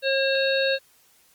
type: harmonic tone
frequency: 540 Hz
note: C#5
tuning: 45 cents flat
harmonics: 1 / 3 / 5 / 7 / 8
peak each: -22 / -27 / -29 / -30 / -31 dBFS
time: 0.02-0.79 s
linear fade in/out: 50 ms
effects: white hiss -59 dBFS RMS until 1.34 s + Opus 32 kbps